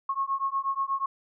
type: beating tone pair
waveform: sine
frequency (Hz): 1086 / 1094.3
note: C#6 / C#6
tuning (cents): -36 / -23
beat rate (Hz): 8.3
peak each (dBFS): -29 / -29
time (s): 0.09-1.06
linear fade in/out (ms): 5
effects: none